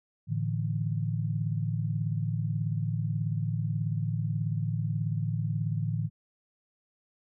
sine chord, A suspended fourth, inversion none, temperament just, 110 / 146.67 / 165 Hz, A2 / D3 / E3, 0 / -2 / +2 cents, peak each -30 / -32 / -33 dBFS, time 0.27-6.1 s, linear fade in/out 50 ms, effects none

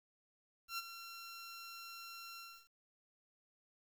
15% pulse tone with ADSR envelope, 1364 Hz, F6, 41 cents flat, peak -31 dBFS, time 0.68-2.69 s, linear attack 100 ms, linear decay 32 ms, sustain -11 dB, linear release 300 ms, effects 11-bit

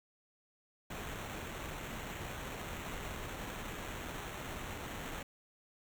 pink noise with sample-and-hold, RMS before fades -43 dBFS, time 0.9-5.23 s, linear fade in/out 5 ms, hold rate 4900 Hz, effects none

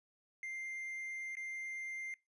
triangle tone with dropouts, 2097 Hz, C7, 3 cents sharp, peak -39 dBFS, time 0.43-2.14 s, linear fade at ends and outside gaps 1 ms, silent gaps 1.353-1.369 s, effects noise-tail reverb RT60 0.2 s tail -20 dB re dry + resampled to 24000 Hz

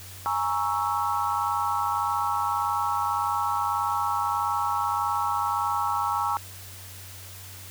sine chord, A# half-diminished seventh, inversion third, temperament equal, 830.6 / 932.3 / 1108.7 / 1318.5 Hz, G#5 / A#5 / C#6 / E6, 0 / 0 / 0 / 0 cents, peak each -29 dBFS, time 0.26-6.37 s, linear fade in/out 0 ms, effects added 94 Hz sine -44 dBFS peak until 7.7 s + white hiss -44 dBFS RMS until 7.7 s

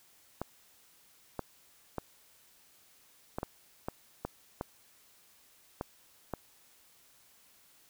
clicks, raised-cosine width 1 ms, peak -20 dBFS, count 10, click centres 0.416 / 1.393 / 1.983 / 3.385 / 3.431 / 3.885 / 4.25 / 4.611 / 5.811 / 6.337 s, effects white hiss -63 dBFS RMS until 7.89 s

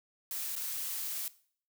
blue noise with dropouts, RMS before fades -37 dBFS, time 0.31-1.28 s, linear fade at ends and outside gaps 1 ms, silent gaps 0.554-0.563 s, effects noise-tail reverb RT60 0.5 s tail -18 dB re dry

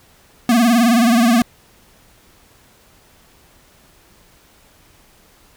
square tone with vibrato, 234.3 Hz, A#3, 9 cents sharp, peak -11 dBFS, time 0.49-1.42 s, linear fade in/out 2 ms, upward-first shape sine, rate 19 Hz, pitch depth 100 cents each way, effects pink hiss -51 dBFS RMS until 5.56 s

